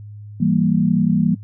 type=chord; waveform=sine; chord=E diminished; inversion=none; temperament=equal; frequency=164.81 / 196 / 233.1 Hz; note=E3 / G3 / Bb3; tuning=0 / 0 / 0 cents; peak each=-18 dBFS; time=0.4-1.35 s; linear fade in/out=10 ms; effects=noise-tail reverb RT60 0.1 s tail -19 dB re dry + added 104 Hz sine -33 dBFS peak until 1.43 s